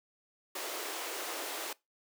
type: high-pass noise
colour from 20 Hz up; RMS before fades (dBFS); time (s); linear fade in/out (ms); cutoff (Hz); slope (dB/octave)
pink; -39; 0.55-1.73; 5; 320; 48
effects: noise-tail reverb RT60 0.2 s tail -22 dB re dry